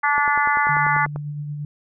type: harmonic tone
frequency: 290 Hz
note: D4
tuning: 22 cents flat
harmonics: 3 / 4 / 5 / 6 / 7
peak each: -21 / -22 / -23 / -24 / -24 dBFS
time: 0.03-1.06 s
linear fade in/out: 10 ms
type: click train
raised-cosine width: 1 ms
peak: -18 dBFS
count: 11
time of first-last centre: 0.18-1.16 s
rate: 10.2 Hz
type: tone with tremolo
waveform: sine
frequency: 147.2 Hz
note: D3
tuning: 4 cents sharp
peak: -25 dBFS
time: 0.69-1.65 s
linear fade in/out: 2 ms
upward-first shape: sine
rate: 8.8 Hz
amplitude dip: 30%
effects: none